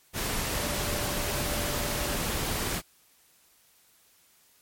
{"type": "tone in noise", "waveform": "sine", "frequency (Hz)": 585, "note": "D5", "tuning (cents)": -7, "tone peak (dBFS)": -38, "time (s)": [0.53, 2.19], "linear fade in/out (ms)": 50, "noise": "pink", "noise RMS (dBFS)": -30, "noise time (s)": [0.13, 2.82], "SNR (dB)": -11, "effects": ["white hiss -62 dBFS RMS until 4.61 s", "MP3 64 kbps"]}